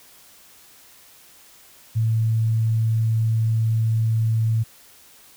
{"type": "tone", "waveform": "sine", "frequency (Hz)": 112, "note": "A2", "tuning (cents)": 31, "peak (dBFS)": -17, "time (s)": [1.95, 4.64], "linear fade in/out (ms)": 20, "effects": ["white hiss -50 dBFS RMS until 5.36 s"]}